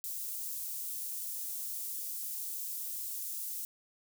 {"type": "high-pass noise", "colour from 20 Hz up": "white", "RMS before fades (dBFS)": -39, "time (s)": [0.04, 3.65], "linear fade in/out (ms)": 0, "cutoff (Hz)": 8800, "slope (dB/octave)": 12, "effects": []}